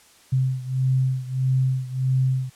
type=beating tone pair; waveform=sine; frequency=130 / 131.6 Hz; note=C3 / C3; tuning=-11 / +10 cents; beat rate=1.6 Hz; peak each=-21 / -24 dBFS; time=0.32-2.5 s; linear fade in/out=10 ms; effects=white hiss -53 dBFS RMS until 2.55 s + low-pass 10000 Hz 12 dB/octave